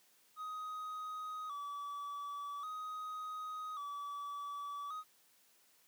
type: tone with vibrato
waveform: triangle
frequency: 1200 Hz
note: D6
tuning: 37 cents sharp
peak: -39 dBFS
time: 0.36-5.04 s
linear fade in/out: 50 ms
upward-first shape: square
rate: 0.44 Hz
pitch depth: 76 cents each way
effects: white hiss -69 dBFS RMS until 5.87 s + high-pass 150 Hz 12 dB/octave